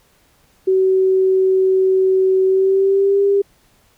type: tone with pitch glide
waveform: sine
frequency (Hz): 378.2 to 399.1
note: F#4 to G4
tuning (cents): +38 to +31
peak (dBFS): -11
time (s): 0.67-3.42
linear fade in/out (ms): 10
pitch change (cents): +93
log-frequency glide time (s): 2.45-3.22
effects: pink hiss -56 dBFS RMS until 3.97 s